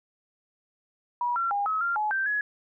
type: tone with pitch steps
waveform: sine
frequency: 967 / 1364 / 810 / 1283 / 1388 / 849 / 1565 / 1684 Hz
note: B5 / F6 / G#5 / E6 / F6 / G#5 / G6 / G#6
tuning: -37 / -41 / -43 / -47 / -11 / +38 / -3 / +24 cents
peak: -24 dBFS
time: 1.21-2.41 s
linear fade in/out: 2 ms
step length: 150 ms
effects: none